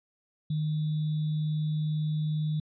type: tone with sample-and-hold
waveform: sine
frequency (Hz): 153.7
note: D#3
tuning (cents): -21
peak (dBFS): -26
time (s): 0.5-2.6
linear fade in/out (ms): 5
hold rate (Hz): 3675
effects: resampled to 11025 Hz